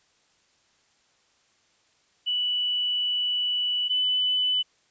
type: tone pair in turn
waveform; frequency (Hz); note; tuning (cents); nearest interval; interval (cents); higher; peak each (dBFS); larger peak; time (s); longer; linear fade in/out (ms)
sine; 2960 / 2998; F#7 / F#7; 0 / +22; unison; 22; second; -23 / -21; second; 2.26-3.89 / 3.89-4.63; first; 20
effects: white hiss -65 dBFS RMS until 4.9 s + resampled to 16000 Hz